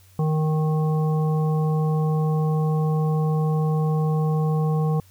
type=harmonic tone; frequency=155.56 Hz; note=D#3; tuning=in tune; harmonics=1 / 3 / 5 / 7; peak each=-19 / -29 / -33 / -36 dBFS; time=0.19-5 s; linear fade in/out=2 ms; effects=added 93 Hz sine -51 dBFS peak until 5.1 s + white hiss -57 dBFS RMS until 5.1 s